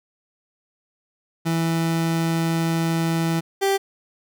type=tone pair in turn; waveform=30% pulse; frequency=164.81 / 392 Hz; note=E3 / G4; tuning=0 / 0 cents; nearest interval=octave + minor third; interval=1500 cents; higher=second; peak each=-17 / -15 dBFS; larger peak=second; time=1.45-3.41 / 3.61-3.78 s; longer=first; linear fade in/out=20 ms; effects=none